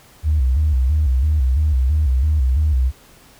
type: tone with vibrato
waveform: sine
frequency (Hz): 70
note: C#2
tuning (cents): +18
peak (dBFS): -12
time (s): 0.23-2.92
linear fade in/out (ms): 50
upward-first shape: square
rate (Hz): 3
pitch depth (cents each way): 150
effects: tanh soft clip ceiling -9 dBFS + pink hiss -48 dBFS RMS until 3.39 s